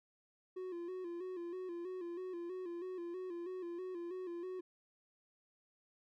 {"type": "tone with vibrato", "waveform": "triangle", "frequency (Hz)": 356.7, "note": "F4", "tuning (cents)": 37, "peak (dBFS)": -39, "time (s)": [0.56, 4.61], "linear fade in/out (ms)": 10, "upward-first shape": "square", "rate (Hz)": 3.1, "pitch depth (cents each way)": 64, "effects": []}